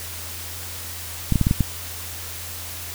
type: clicks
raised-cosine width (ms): 5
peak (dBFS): -5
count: 6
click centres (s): 1.323 / 1.357 / 1.413 / 1.469 / 1.511 / 1.607
effects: added 86 Hz sine -38 dBFS peak until 2.94 s + white hiss -34 dBFS RMS until 2.94 s